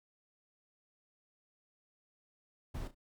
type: noise with echo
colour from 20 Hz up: brown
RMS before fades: -40 dBFS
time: 2.74-2.88 s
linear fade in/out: 10 ms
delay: 34 ms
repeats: 2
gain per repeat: -12 dB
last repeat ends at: 2.948 s
effects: none